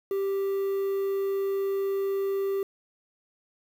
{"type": "tone with quantisation", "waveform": "triangle", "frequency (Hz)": 392, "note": "G4", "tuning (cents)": 0, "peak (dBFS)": -23, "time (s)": [0.11, 2.63], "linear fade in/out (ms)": 2, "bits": 8, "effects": []}